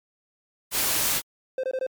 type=noise; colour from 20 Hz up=white; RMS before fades=-24 dBFS; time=0.71-1.22 s; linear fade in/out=50 ms
type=tone bursts; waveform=triangle; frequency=520 Hz; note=C5; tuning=11 cents flat; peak=-22 dBFS; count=4; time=1.58-1.866 s; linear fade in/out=2 ms; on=55 ms; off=22 ms
effects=MP3 96 kbps